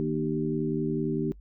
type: harmonic tone with a mistuned harmonic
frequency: 77.78 Hz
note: D#2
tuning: in tune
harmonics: 2 / 3 / 4 / 5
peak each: -31 / -31 / -31 / -31 dBFS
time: 0-1.32 s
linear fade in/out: 0 ms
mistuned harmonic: 4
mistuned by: -38 cents
effects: noise-tail reverb RT60 0.1 s tail -22 dB re dry + added 50 Hz sine -46 dBFS peak until 1.4 s